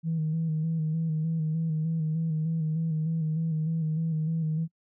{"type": "tone with vibrato", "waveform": "sine", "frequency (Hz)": 159.6, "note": "D#3", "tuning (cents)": 44, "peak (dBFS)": -24, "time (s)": [0.03, 4.68], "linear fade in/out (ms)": 50, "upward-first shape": "square", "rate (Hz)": 3.3, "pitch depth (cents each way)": 38, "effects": ["noise-tail reverb RT60 0.1 s tail -26 dB re dry", "tanh soft clip ceiling -21 dBFS"]}